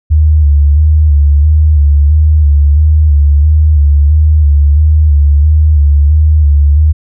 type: tone with vibrato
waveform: sine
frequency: 74.5 Hz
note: D2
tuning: 25 cents sharp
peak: -3 dBFS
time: 0.1-6.93 s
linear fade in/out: 20 ms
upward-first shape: square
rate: 1.5 Hz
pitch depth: 52 cents each way
effects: none